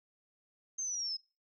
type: linear sweep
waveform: sine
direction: down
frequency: 6380 to 5100 Hz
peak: -34 dBFS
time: 0.78-1.17 s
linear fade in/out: 10 ms
effects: noise-tail reverb RT60 0.3 s tail -23 dB re dry